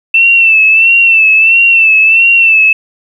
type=tone with vibrato; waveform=sine; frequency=2671 Hz; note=E7; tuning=22 cents sharp; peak=-3 dBFS; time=0.14-2.73 s; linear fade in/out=5 ms; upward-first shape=sine; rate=1.5 Hz; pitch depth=54 cents each way; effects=7-bit